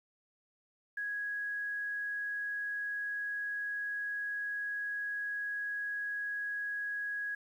sine tone, 1661.2 Hz, G#6, in tune, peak -34 dBFS, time 0.97-7.35 s, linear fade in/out 5 ms, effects 11-bit

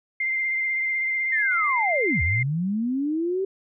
sine tone with vibrato, 2093 Hz, C7, in tune, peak -22 dBFS, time 0.2-2.43 s, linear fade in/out 5 ms, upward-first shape triangle, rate 16 Hz, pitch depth 23 cents each way
sine linear two-way sweep, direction down then up, 1864.7 to 74.7 to 392.6 Hz, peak -22 dBFS, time 1.32-3.45 s, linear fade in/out 5 ms, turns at 2.22 s
effects none

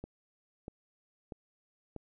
click train, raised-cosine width 2 ms, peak -28 dBFS, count 4, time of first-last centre 0.04-1.963 s, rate 1.56 Hz, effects none

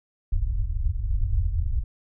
pink low-pass noise, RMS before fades -24 dBFS, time 0.32-1.84 s, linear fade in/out 5 ms, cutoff 100 Hz, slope 48 dB/octave, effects none

